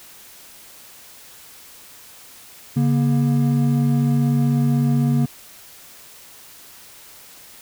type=tone pair together; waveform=triangle; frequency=141 / 237.1 Hz; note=C#3 / A#3; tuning=+30 / +30 cents; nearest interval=major sixth; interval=900 cents; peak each=-15 / -17 dBFS; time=2.76-5.26 s; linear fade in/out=10 ms; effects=white hiss -44 dBFS RMS until 7.61 s